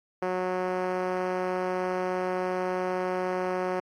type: tone with band-pass filter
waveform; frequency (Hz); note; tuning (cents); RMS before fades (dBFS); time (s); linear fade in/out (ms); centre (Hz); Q
5% pulse; 183.4; F#3; -15; -29; 0.22-3.8; 5; 420; 1.1
effects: AAC 64 kbps